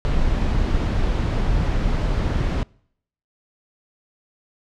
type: noise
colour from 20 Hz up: brown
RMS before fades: -20 dBFS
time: 0.05-2.63 s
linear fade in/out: 0 ms
effects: noise-tail reverb RT60 0.7 s tail -26 dB re dry + low-pass 5000 Hz 12 dB/octave